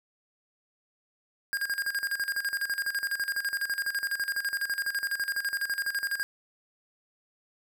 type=tone with tremolo; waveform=square; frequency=1617 Hz; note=G#6; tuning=47 cents flat; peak=-27 dBFS; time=1.53-6.23 s; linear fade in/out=0 ms; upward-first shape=square; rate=12 Hz; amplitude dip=75%; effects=none

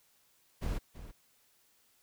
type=noise with echo; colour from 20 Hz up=brown; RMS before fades=-34 dBFS; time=0.61-0.79 s; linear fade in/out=20 ms; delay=330 ms; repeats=1; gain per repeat=-13 dB; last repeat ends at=1.12 s; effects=white hiss -69 dBFS RMS until 2.02 s

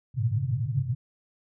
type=band-pass noise; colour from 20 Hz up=white; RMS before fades=-27 dBFS; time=0.14-0.95 s; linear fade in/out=20 ms; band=100 to 140 Hz; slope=96 dB/octave; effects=none

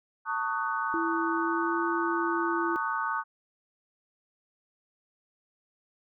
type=chord; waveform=sine; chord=D# half-diminished seventh; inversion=second; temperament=just; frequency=896 / 1120.1 / 1244.5 / 1493.4 Hz; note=A5 / C#6 / D#6 / F#6; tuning=+31 / +18 / 0 / +16 cents; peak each=-33 dBFS; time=0.25-3.24 s; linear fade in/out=50 ms
type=tone with pitch glide; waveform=sine; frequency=331.3 to 337.9 Hz; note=E4 to E4; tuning=+9 to +43 cents; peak=-29 dBFS; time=0.94-2.76 s; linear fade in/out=0 ms; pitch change=+34 cents; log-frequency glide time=1.34-1.79 s
effects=none

